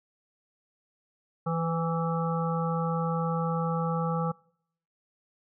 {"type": "harmonic tone with a mistuned harmonic", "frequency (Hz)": 164.81, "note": "E3", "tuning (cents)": 0, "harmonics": [1, 3, 5, 7, 8], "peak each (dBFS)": [-28, -33, -35, -36, -37], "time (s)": [1.46, 4.32], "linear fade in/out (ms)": 10, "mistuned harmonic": 3, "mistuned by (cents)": 22, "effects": ["noise-tail reverb RT60 0.7 s tail -26 dB re dry"]}